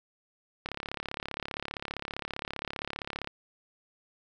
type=click train; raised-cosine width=0.3 ms; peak=-18 dBFS; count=93; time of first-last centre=0.66-3.274 s; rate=35.2 Hz; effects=none